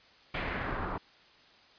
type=noise with low-pass filter sweep; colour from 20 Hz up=pink; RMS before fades=-35 dBFS; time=0.34-0.98 s; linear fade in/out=5 ms; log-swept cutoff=2500 to 1100 Hz; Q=2; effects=white hiss -59 dBFS RMS until 1.78 s + resampled to 11025 Hz